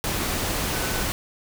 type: tone in noise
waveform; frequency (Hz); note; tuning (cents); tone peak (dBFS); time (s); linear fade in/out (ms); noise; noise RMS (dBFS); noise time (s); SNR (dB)
sine; 1502; F#6; +26; -36; 0.74-1.05; 0; pink; -26; 0.04-1.12; -13
effects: none